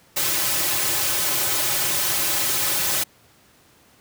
white noise with comb filter, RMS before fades -22 dBFS, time 0.16-3.04 s, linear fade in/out 10 ms, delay 4.3 ms, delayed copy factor -0.85, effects pink hiss -55 dBFS RMS until 4 s + high-pass 80 Hz 12 dB/octave

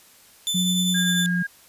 sawtooth tone with tremolo, 3520 Hz, A7, in tune, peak -18 dBFS, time 0.47-1.26 s, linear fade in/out 0 ms, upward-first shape triangle, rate 10 Hz, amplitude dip 40%
sine tone with pitch glide, 181.3 to 176.55 Hz, F#3 to F3, -35 to +19 cents, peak -21 dBFS, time 0.54-1.43 s, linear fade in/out 10 ms, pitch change -46 cents, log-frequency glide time 0.91-1.25 s
sine tone, 1625 Hz, G#6, 38 cents flat, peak -25 dBFS, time 0.94-1.47 s, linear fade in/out 10 ms
effects white hiss -52 dBFS RMS until 1.68 s + resampled to 32000 Hz

